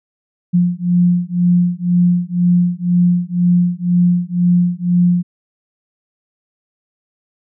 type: beating tone pair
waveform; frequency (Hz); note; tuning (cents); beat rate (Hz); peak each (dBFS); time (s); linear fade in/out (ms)
sine; 175.5 / 177.5; F3 / F3; +9 / +28; 2; -14; 0.53-5.23; 20
effects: none